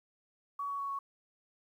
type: tone with pitch steps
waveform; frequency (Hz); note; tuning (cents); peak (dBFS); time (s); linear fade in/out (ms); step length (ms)
sine; 1130 / 1122.8 / 1115.7 / 1108.7; C#6 / C#6 / C#6 / C#6; +33 / +22 / +11 / 0; -34; 0.59-0.99; 5; 100
effects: 11-bit